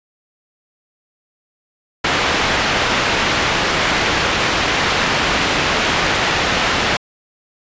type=low-pass noise; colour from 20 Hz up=white; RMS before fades=-17 dBFS; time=2.04-6.97 s; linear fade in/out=5 ms; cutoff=2700 Hz; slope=12 dB/octave; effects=resampled to 16000 Hz

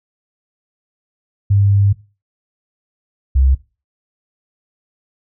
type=tone pair in turn; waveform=sine; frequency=100 / 66.14 Hz; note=G2 / C2; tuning=+35 / +19 cents; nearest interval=perfect fifth; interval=716 cents; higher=first; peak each=-9 / -9 dBFS; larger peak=neither; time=1.5-1.93 / 3.35-3.55 s; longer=first; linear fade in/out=10 ms; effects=noise-tail reverb RT60 0.3 s tail -18 dB re dry

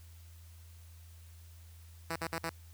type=tone bursts; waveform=5% pulse; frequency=164.81 Hz; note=E3; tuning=in tune; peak=-23 dBFS; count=4; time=2.1-2.496 s; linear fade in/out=2 ms; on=60 ms; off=52 ms; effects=added 83 Hz sine -51 dBFS peak until 2.73 s + white hiss -63 dBFS RMS until 2.73 s

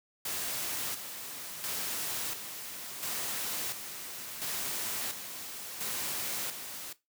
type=noise with tremolo; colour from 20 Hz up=white; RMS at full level=-35 dBFS; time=0.25-6.93 s; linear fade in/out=5 ms; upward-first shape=square; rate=0.72 Hz; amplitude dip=55%; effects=noise-tail reverb RT60 0.2 s tail -17 dB re dry + high-pass 100 Hz 12 dB/octave

